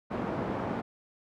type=band-pass noise; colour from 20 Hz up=pink; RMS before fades=-33 dBFS; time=0.1-0.82 s; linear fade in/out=20 ms; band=160 to 970 Hz; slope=12 dB/octave; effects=none